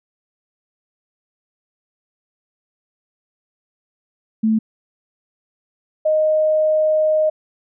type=tone pair in turn; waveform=sine; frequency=220 / 620.5 Hz; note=A3 / D#5; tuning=0 / -5 cents; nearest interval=octave + tritone; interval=1795 cents; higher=second; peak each=-13 dBFS; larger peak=neither; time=4.43-4.59 / 6.05-7.3 s; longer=second; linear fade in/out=10 ms; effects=none